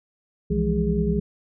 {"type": "tone cluster", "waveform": "sine", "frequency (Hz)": [63.9, 164, 174, 208.9, 411.8], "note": ["C2", "E3", "F3", "G#3", "G#4"], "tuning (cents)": [-40, -9, -6, 10, -15], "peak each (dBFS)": -26, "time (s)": [0.5, 1.2], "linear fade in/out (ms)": 10, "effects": []}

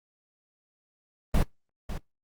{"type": "noise with echo", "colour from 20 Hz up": "brown", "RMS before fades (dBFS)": -21, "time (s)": [1.34, 1.43], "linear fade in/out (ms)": 5, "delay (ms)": 550, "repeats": 1, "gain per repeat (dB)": -12, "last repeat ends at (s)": 1.98, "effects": ["noise-tail reverb RT60 0.2 s tail -25 dB re dry", "Opus 24 kbps"]}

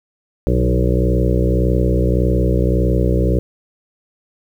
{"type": "harmonic tone with a mistuned harmonic", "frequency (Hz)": 61.74, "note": "B1", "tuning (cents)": 0, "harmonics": [1, 2, 3, 5, 6, 7, 8, 9], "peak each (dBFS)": [-16, -19, -21, -23, -24, -24, -25, -26], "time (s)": [0.47, 3.39], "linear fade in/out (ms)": 0, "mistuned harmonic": 2, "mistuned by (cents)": -33, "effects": ["8-bit"]}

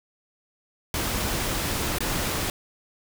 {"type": "noise with dropouts", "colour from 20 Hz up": "pink", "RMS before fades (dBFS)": -27, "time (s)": [0.94, 2.5], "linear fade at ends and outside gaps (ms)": 1, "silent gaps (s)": [1.985, 2.005], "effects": []}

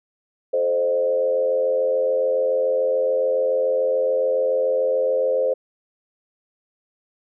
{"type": "tone with frequency modulation", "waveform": "sine", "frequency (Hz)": 523, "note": "C5", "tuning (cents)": -1, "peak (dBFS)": -17, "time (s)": [0.53, 5.54], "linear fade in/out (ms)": 10, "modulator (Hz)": 87, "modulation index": 0.78, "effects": []}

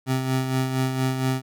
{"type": "tone with tremolo", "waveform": "25% pulse", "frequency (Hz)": 130.81, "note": "C3", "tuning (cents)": 0, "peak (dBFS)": -16, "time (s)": [0.06, 1.42], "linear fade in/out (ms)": 50, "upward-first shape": "sine", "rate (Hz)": 4.3, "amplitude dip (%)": 50, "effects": []}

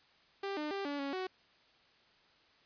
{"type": "tone with pitch steps", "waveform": "sawtooth", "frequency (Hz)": [394.9, 301.4, 395.1, 286.7, 278.2, 372.9], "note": ["G4", "D4", "G4", "D4", "C#4", "F#4"], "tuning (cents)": [13, 45, 14, -42, 6, 14], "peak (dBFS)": -32, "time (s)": [0.43, 1.27], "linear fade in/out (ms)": 5, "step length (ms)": 140, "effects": ["white hiss -66 dBFS RMS until 2.65 s", "resampled to 11025 Hz"]}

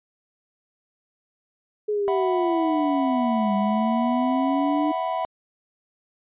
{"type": "linear two-way sweep", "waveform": "sine", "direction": "down then up", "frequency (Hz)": [424.6, 200, 304.9], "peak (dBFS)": -21, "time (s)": [1.88, 4.92], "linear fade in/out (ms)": 10, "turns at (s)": 3.55}
{"type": "chord", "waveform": "triangle", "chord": "E suspended second", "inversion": "none", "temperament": "just", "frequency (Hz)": [659.3, 741.7, 988.9], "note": ["E5", "F#5", "B5"], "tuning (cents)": [0, 4, 2], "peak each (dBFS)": -26, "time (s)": [2.08, 5.25], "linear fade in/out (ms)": 0}
{"effects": ["resampled to 8000 Hz"]}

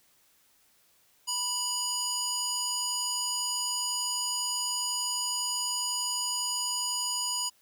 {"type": "tone with band-pass filter", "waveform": "square", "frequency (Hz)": 981, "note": "B5", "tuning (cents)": -12, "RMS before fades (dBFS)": -31, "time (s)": [1.27, 7.5], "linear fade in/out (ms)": 20, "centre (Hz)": 6600, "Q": 1.8, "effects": ["white hiss -65 dBFS RMS until 7.61 s"]}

